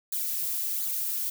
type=noise with flanger; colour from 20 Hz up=violet; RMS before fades=-30 dBFS; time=0.12-1.3 s; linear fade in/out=5 ms; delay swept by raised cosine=0.36 to 3.86 ms; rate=1.4 Hz; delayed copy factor=-0.7; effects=none